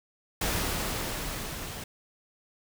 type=noise with level ramp; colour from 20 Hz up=pink; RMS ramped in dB=-28 to -39 dBFS; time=0.41-1.84 s; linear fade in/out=5 ms; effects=none